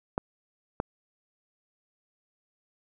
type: clicks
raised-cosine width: 1 ms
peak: -13 dBFS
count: 2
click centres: 0.179 / 0.801 s
effects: none